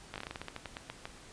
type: slowing click train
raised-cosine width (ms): 0.3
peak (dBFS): -23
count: 15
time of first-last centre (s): 0.14-1.055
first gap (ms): 18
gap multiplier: 1.18
effects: pink hiss -53 dBFS RMS until 1.32 s + resampled to 22050 Hz